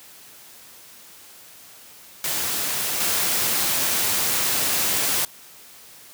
white noise with level steps, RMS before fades -25 / -22 dBFS, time 2.24-5.25 s, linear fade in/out 2 ms, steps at 3 s, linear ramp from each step 5 ms, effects white hiss -46 dBFS RMS until 6.13 s + high-pass 80 Hz 12 dB/octave

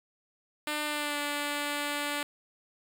5% pulse tone with pitch glide, 299.5 to 291 Hz, D4 to D4, +34 to -16 cents, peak -19 dBFS, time 0.67-2.23 s, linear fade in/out 2 ms, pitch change -50 cents, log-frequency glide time 0.85-1.18 s, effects 10-bit

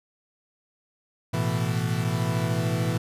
40% pulse chord, A suspended second, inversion none, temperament equal, 110 / 123.47 / 164.81 Hz, A2 / B2 / E3, 0 / 0 / 0 cents, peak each -27 dBFS, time 1.33-2.98 s, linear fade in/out 10 ms, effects resampled to 32000 Hz

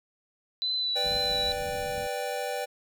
sine tone with vibrato, 3986 Hz, B7, 15 cents sharp, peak -26 dBFS, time 0.62-1.52 s, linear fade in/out 0 ms, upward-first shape sine, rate 2.2 Hz, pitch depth 23 cents each way
square chord, G major, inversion first, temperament equal, 493.9 / 587.3 / 784 Hz, B4 / D5 / G5, 0 / 0 / 0 cents, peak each -35 dBFS, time 0.95-2.66 s, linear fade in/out 20 ms
pink low-pass noise, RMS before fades -42 dBFS, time 1.04-2.07 s, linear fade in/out 5 ms, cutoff 240 Hz, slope 24 dB/octave
effects none

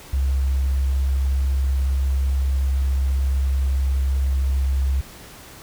sine tone, 67.1 Hz, C2, 44 cents sharp, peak -17 dBFS, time 0.13-5.01 s, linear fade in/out 5 ms, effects pink hiss -42 dBFS RMS until 5.62 s

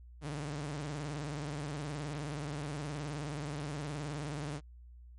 sawtooth tone with vibrato, 146.83 Hz, D3, in tune, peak -33 dBFS, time 0.21-4.61 s, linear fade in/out 50 ms, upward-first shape triangle, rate 19 Hz, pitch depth 140 cents each way, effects added 60 Hz sine -50 dBFS peak until 5.18 s + MP3 48 kbps

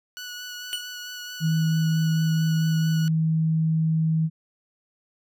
15% pulse tone with vibrato, 1472 Hz, F#6, 9 cents flat, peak -28 dBFS, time 0.17-3.08 s, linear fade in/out 0 ms, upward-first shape sine, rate 4.5 Hz, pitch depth 15 cents each way
square tone with exponential decay, 2960 Hz, F#7, in tune, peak -23 dBFS, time 0.73-0.9 s, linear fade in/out 0 ms, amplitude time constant 35 ms
sine tone, 160 Hz, D#3, 49 cents sharp, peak -19 dBFS, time 1.4-4.3 s, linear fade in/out 50 ms
effects none

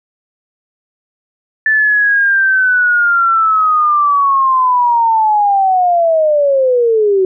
sine linear sweep, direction down, 1760 to 370 Hz, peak -8 dBFS, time 1.66-7.25 s, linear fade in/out 2 ms, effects none

